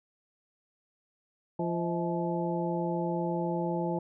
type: harmonic tone with a mistuned harmonic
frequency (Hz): 171.9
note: F3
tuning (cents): -27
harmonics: 1 / 2 / 3 / 4 / 5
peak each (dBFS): -32 / -33 / -36 / -38 / -36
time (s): 1.59-3.99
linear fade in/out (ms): 5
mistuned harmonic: 4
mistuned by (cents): -120
effects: none

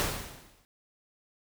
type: noise with exponential decay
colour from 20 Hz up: pink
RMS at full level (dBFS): -27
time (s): 0-0.65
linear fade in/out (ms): 0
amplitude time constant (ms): 140
effects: none

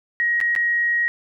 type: tone with dropouts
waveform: sine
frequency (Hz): 1891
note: A#6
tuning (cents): +24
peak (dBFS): -17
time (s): 0.2-1.08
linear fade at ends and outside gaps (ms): 0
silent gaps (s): 0.403-0.412 / 0.552-0.562
effects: none

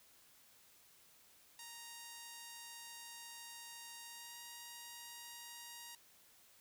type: tone with pitch glide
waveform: 5% pulse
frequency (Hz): 934 to 943.8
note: A#5 to A#5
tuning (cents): +3 to +21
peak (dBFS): -38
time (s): 1.59-5.95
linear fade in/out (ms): 2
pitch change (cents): +18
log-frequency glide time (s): 4.07-4.39
effects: white hiss -66 dBFS RMS until 6.6 s

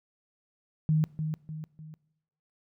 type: tone with echo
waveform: sine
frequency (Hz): 155.56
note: D#3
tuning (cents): 0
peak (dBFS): -21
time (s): 0.89-1.04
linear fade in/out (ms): 0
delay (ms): 300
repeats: 3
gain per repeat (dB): -7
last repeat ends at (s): 1.94
effects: noise-tail reverb RT60 0.9 s tail -22 dB re dry

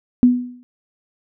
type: tone with exponential decay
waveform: sine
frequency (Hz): 246.9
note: B3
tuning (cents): 0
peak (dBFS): -5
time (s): 0.23-0.63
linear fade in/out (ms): 0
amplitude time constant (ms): 86
effects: none

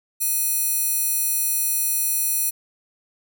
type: tone with high-pass filter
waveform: square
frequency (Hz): 840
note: G#5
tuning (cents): +19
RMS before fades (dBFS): -22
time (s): 0.2-2.51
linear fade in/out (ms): 20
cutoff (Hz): 11000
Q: 1
effects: none

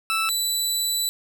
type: tone pair in turn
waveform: 20% pulse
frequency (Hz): 1318.5 / 3969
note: E6 / B7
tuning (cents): 0 / +8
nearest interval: octave + perfect fifth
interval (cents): 1908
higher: second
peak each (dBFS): -16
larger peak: neither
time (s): 0.1-0.29 / 0.29-1.09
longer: second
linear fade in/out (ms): 0
effects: none

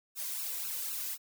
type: noise with flanger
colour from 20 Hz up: blue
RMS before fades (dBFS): -37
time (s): 0.15-1.18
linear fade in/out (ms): 50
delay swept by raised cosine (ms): 0.73 to 2.03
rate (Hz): 3.9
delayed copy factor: +0.95
effects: none

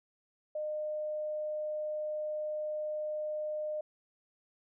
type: tone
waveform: sine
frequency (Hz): 609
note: D#5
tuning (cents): -37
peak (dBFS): -33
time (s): 0.55-3.81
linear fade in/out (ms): 5
effects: none

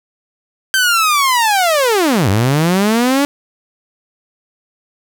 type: linear two-way sweep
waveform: sawtooth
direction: down then up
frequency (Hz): 1568 to 92.5 to 289.2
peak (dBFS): -7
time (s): 0.74-3.25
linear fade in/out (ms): 0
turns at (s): 2.29
effects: none

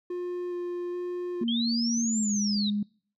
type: tone with vibrato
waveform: triangle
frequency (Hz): 354.1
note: F4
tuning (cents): +24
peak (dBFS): -28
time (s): 0.1-1.44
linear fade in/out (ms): 5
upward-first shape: square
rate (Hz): 1.2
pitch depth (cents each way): 8
type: tone with pitch glide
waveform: sine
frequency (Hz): 233.1 to 206.5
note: A#3 to G#3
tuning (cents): 0 to -10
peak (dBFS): -25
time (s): 1.41-2.83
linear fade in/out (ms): 5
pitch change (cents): -210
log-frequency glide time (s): 2.02-2.32
type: linear two-way sweep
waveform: sine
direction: up then down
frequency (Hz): 3092 to 7500 to 3677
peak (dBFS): -29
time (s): 1.48-2.7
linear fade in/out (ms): 2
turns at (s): 2.21
effects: noise-tail reverb RT60 0.5 s tail -26 dB re dry

